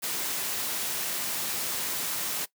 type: high-pass noise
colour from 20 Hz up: white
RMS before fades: -31 dBFS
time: 0.02-2.46 s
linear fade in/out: 20 ms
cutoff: 130 Hz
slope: 12 dB/octave
effects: noise-tail reverb RT60 0.1 s tail -19 dB re dry